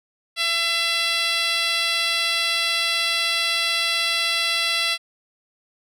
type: tone with band-pass filter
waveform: 10% pulse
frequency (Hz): 673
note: E5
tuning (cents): +36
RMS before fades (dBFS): -22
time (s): 0.36-4.98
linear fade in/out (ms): 50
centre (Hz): 4200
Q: 0.97
effects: none